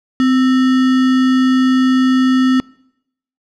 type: tone with sample-and-hold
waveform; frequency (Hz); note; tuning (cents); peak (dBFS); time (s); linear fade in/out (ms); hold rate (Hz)
sine; 258.1; C4; -23; -9; 0.2-2.6; 0; 1575
effects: noise-tail reverb RT60 0.8 s tail -25 dB re dry + low-pass 4000 Hz 12 dB/octave